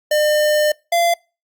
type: tone pair in turn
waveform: square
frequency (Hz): 603 / 686.1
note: D5 / F5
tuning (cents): +46 / -31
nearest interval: major second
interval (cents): 223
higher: second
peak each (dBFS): -14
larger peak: neither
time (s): 0.11-0.72 / 0.92-1.14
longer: first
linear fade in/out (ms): 5
effects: noise-tail reverb RT60 0.3 s tail -25 dB re dry + Opus 48 kbps